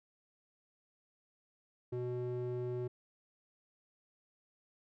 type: tone with band-pass filter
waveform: square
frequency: 123.47 Hz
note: B2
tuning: in tune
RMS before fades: -38 dBFS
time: 1.92-2.88 s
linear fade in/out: 10 ms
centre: 290 Hz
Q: 7.5
effects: none